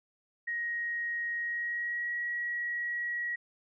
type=tone with pitch glide; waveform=sine; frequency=1882 to 1912.7 Hz; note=A#6 to A#6; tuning=+16 to +44 cents; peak=-31 dBFS; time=0.47-3.36 s; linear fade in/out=10 ms; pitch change=+28 cents; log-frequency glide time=1.37-2.14 s; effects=none